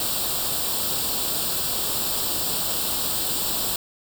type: noise with comb filter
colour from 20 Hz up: white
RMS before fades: -25 dBFS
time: 0-3.76 s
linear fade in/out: 2 ms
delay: 0.24 ms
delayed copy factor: +0.75
effects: none